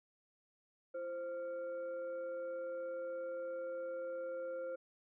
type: tone with frequency modulation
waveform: sine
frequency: 523.3 Hz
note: C5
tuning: in tune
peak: -39 dBFS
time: 0.94-4.76 s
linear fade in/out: 10 ms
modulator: 863 Hz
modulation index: 0.41
effects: none